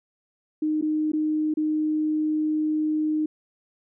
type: tone with dropouts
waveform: sine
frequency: 308 Hz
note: D#4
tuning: 17 cents flat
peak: -21 dBFS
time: 0.62-3.26 s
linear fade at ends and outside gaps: 5 ms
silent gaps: 0.813-0.823 / 1.119-1.133 / 1.54-1.571 s
effects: none